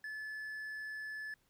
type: tone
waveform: triangle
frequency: 1729 Hz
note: A6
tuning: 31 cents flat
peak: -39 dBFS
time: 0.04-1.34 s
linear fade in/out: 2 ms
effects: pink hiss -74 dBFS RMS until 1.49 s